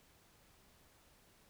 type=silence; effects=pink hiss -67 dBFS RMS until 1.49 s